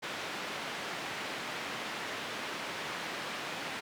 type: band-pass noise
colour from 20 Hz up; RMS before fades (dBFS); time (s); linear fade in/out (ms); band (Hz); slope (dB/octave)
white; -39; 0.02-3.81; 20; 160 to 2600; 12
effects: none